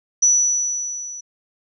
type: tone with level ramp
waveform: sine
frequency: 5920 Hz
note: F#8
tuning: in tune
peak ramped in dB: -10 to -31 dBFS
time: 0.22-1.21 s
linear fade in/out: 10 ms
effects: none